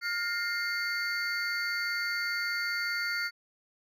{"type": "tone cluster", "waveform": "triangle", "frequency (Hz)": [1413, 1835, 2110, 4519], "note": ["F6", "A#6", "C7", "C#8"], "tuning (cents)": [20, -28, 14, 33], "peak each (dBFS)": [-31, -37, -33, -35], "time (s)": [0.01, 3.31], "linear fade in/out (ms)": 50, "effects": []}